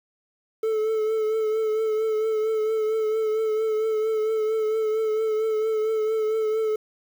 triangle tone with vibrato, 436.8 Hz, A4, 13 cents flat, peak -19 dBFS, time 0.63-6.76 s, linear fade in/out 5 ms, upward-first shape triangle, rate 4.4 Hz, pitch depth 35 cents each way, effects 8-bit

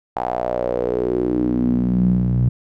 sawtooth tone with band-pass filter sweep, 61.1 Hz, B1, 18 cents flat, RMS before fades -19 dBFS, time 0.16-2.49 s, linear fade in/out 5 ms, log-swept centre 810 to 130 Hz, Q 5.7, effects none

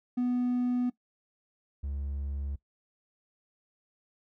triangle tone pair in turn, 246.9 / 70.07 Hz, B3 / C#2, 0 / +19 cents, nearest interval octave + minor seventh, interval 2181 cents, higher first, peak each -23 / -30 dBFS, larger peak first, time 0.17-0.9 / 1.83-2.56 s, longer neither, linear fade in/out 10 ms, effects noise-tail reverb RT60 0.1 s tail -19 dB re dry + tanh soft clip ceiling -19 dBFS

